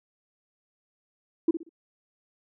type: tone with echo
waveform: sine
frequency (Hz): 329.6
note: E4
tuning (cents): 0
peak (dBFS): -16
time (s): 1.48-1.51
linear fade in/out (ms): 5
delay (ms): 61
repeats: 3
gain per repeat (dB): -11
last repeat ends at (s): 1.693
effects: tanh soft clip ceiling -13 dBFS